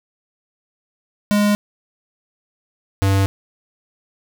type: tone pair in turn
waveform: square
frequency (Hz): 206.6 / 97.5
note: G#3 / G2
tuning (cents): -9 / -9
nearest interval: octave + minor second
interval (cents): 1300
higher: first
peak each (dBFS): -14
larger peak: neither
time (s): 1.31-1.55 / 3.02-3.26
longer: neither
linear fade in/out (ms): 0
effects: none